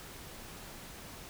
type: silence
effects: pink hiss -48 dBFS RMS until 1.29 s